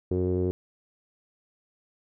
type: tone with low-pass filter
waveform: sawtooth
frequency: 91 Hz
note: F#2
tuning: 28 cents flat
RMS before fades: -26 dBFS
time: 0.11-0.51 s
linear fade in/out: 0 ms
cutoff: 400 Hz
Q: 7.3
effects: none

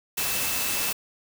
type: tone in noise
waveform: sine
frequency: 2637 Hz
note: E7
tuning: in tune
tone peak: -35 dBFS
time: 0.17-0.93 s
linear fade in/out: 10 ms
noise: white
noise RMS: -27 dBFS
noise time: 0.17-0.93 s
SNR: -11 dB
effects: none

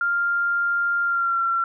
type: tone with pitch glide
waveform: sine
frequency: 1396.9 to 1361.8 Hz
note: F6 to F6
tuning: 0 to -44 cents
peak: -19 dBFS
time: 0.01-1.64 s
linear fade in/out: 2 ms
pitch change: -44 cents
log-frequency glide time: 1.03-1.41 s
effects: none

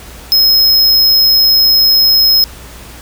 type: tone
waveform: square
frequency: 5140 Hz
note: E8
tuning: 45 cents flat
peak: -6 dBFS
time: 0.32-2.44 s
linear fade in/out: 0 ms
effects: added 60 Hz sine -34 dBFS peak until 3.01 s + pink hiss -34 dBFS RMS until 3.01 s

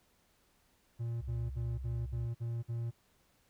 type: tone bursts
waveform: triangle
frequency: 116.9 Hz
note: A#2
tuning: 5 cents sharp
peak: -32 dBFS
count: 7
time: 0.99-2.912 s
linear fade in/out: 20 ms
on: 230 ms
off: 52 ms
type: tone with pitch glide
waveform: sine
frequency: 65.9 to 65.26 Hz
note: C2 to C2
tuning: +13 to -4 cents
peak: -39 dBFS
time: 1.19-2.29 s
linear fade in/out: 50 ms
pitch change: -17 cents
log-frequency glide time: 1.58-1.78 s
effects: pink hiss -71 dBFS RMS until 3.49 s

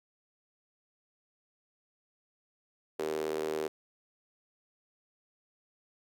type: tone with high-pass filter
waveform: sawtooth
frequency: 77.8 Hz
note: D#2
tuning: in tune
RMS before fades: -34 dBFS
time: 2.99-3.68 s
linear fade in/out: 5 ms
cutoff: 410 Hz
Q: 5.5
effects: none

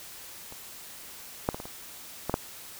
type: clicks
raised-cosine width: 1 ms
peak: -30 / -10 / -20 / -24 / -26 / -14 / -10 dBFS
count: 7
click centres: 0.524 / 1.489 / 1.545 / 1.601 / 1.655 / 2.296 / 2.341 s
effects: white hiss -45 dBFS RMS until 2.79 s

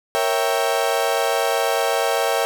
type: chord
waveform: 35% pulse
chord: A# diminished seventh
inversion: none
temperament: equal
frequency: 466.2 / 554.4 / 659.3 / 784 Hz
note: A#4 / C#5 / E5 / G5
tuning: 0 / 0 / 0 / 0 cents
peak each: -22 dBFS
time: 0.15-2.45 s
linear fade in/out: 0 ms
effects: none

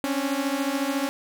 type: beating tone pair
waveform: sawtooth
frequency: 269.5 / 283.5 Hz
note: C#4 / C#4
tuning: -49 / +39 cents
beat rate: 14 Hz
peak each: -23 dBFS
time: 0.04-1.09 s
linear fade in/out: 0 ms
effects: none

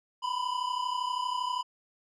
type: tone pair together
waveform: square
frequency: 975.4 / 1008 Hz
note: B5 / B5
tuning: -22 / +35 cents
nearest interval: minor second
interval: 57 cents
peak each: -34 / -32 dBFS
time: 0.22-1.63 s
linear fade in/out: 20 ms
effects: low-pass 5000 Hz 12 dB/octave

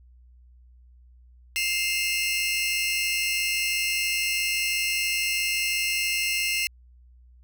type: tone cluster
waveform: sawtooth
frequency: 2106 / 2616 / 2793 Hz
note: C7 / E7 / F7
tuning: +11 / -14 / -1 cents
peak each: -25 dBFS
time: 1.56-6.67 s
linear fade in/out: 0 ms
effects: added 61 Hz sine -50 dBFS peak until 7.43 s

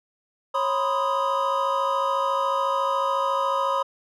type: tone cluster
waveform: triangle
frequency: 547 / 977 / 1031 / 1247 Hz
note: C#5 / B5 / C6 / D#6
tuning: -23 / -19 / -26 / +3 cents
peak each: -25 dBFS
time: 0.54-3.83 s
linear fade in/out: 10 ms
effects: none

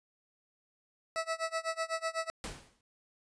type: tone with tremolo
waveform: 20% pulse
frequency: 652 Hz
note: E5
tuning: 19 cents flat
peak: -25 dBFS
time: 1.16-2.3 s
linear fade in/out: 0 ms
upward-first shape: sine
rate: 8 Hz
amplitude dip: 95%
type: noise with exponential decay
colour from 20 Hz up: pink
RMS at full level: -37 dBFS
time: 2.44-2.81 s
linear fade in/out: 1 ms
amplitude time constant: 80 ms
effects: resampled to 22050 Hz

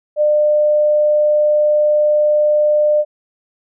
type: tone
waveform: sine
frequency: 600 Hz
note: D5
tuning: 37 cents sharp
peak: -10 dBFS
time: 0.16-3.05 s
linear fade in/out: 50 ms
effects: none

